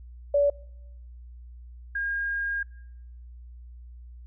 sine tone pair in turn, 573 / 1620.7 Hz, D5 / G#6, -43 / -43 cents, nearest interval octave + tritone, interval 1800 cents, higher second, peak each -18 / -26 dBFS, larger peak first, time 0.34-0.5 / 1.95-2.63 s, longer second, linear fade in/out 5 ms, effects noise-tail reverb RT60 0.9 s tail -26 dB re dry + added 60 Hz sine -42 dBFS peak until 4.26 s

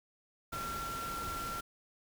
sine tone in noise, 1365 Hz, F6, 40 cents flat, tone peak -38 dBFS, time 0.52-1.61 s, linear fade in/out 10 ms, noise pink, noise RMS -43 dBFS, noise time 0.52-1.61 s, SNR +2 dB, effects none

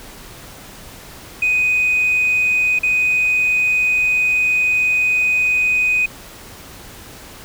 sine tone with dropouts, 2497 Hz, D#7, 6 cents sharp, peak -12 dBFS, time 1.42-6.06 s, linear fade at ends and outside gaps 5 ms, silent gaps 2.79-2.832 s, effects tanh soft clip ceiling -10 dBFS + pink hiss -38 dBFS RMS until 7.44 s

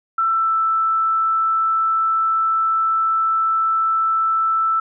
sine tone with pitch glide, 1335 to 1322.7 Hz, E6 to E6, +22 to +5 cents, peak -15 dBFS, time 0.18-4.8 s, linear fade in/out 5 ms, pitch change -17 cents, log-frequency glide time 0.31-0.54 s, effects none

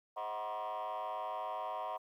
sine tone with frequency modulation, 850 Hz, G#5, 40 cents sharp, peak -34 dBFS, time 0.16-1.98 s, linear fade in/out 20 ms, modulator 107 Hz, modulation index 2.4, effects tanh soft clip ceiling -36 dBFS + 12-bit

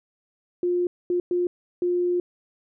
sine tone bursts at uneven times, 354.3 Hz, F4, 25 cents sharp, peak -20 dBFS, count 4, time 0.63-0.87 / 1.1-1.2 / 1.31-1.47 / 1.82-2.2 s, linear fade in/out 2 ms, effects none

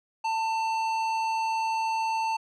sine tone with tanh clipping, 893 Hz, A5, 25 cents sharp, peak -27 dBFS, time 0.24-2.37 s, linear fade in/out 10 ms, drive 13 dB, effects none

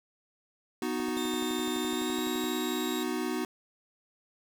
square chord, B major, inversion none, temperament equal, 246.9 / 311.1 / 370 Hz, B3 / D#4 / F#4, 0 / 0 / 0 cents, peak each -35 dBFS, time 0.82-3.45 s, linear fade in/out 2 ms
click train, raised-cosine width 1 ms, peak -31 dBFS, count 18, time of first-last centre 1-2.441 s, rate 11.8 Hz
sawtooth tone with pitch glide, 3633 to 3774 Hz, A#7 to A#7, -45 to +21 cents, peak -35 dBFS, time 1.17-3.03 s, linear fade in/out 0 ms, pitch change +66 cents, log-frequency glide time 1.84-2.23 s
effects none

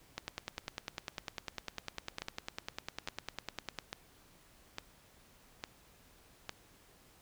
two click trains, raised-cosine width 0.2 ms, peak -21 / -20 dBFS, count 6 / 37, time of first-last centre 2.22-6.494 / 0.18-3.787 s, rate 1.17 / 9.98 Hz, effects pink hiss -63 dBFS RMS until 7.21 s

